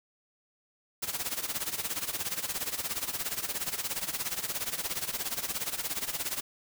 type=noise with tremolo; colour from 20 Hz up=white; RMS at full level=-31 dBFS; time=1.02-6.41 s; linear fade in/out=10 ms; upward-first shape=sine; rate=17 Hz; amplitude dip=80%; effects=none